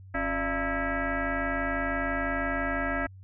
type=tone with frequency modulation; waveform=sine; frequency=679 Hz; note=F5; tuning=49 cents flat; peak=-26 dBFS; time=0.14-3.07 s; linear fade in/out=10 ms; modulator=318 Hz; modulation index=4.1; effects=added 95 Hz sine -45 dBFS peak until 3.23 s